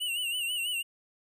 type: tone with vibrato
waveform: square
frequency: 2858 Hz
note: F7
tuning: 39 cents sharp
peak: -30 dBFS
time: 0-0.83 s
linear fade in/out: 20 ms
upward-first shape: sine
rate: 6.1 Hz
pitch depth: 89 cents each way
effects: none